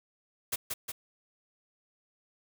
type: noise with echo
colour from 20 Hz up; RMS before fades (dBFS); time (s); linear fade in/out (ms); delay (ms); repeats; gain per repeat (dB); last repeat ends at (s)
white; -31; 0.52-0.56; 10; 180; 2; -3; 0.92
effects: none